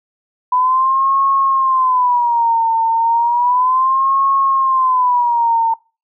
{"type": "tone with vibrato", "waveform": "sine", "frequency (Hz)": 994, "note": "B5", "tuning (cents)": 11, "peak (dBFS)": -11, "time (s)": [0.52, 5.74], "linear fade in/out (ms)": 5, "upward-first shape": "sine", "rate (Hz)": 0.33, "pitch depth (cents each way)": 160, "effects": ["noise-tail reverb RT60 0.3 s tail -23 dB re dry"]}